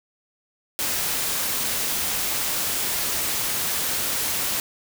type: noise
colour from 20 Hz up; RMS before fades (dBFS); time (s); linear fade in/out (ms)
white; -25; 0.79-4.6; 0
effects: none